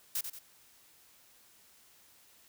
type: noise with echo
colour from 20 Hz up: blue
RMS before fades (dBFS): -33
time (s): 0.15-0.21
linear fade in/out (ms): 5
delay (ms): 90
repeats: 2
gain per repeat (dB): -7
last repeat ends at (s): 0.39
effects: white hiss -62 dBFS RMS until 2.48 s